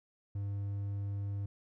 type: tone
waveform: triangle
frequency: 100.3 Hz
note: G2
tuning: 40 cents sharp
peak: -32 dBFS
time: 0.35-1.46 s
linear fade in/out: 5 ms
effects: none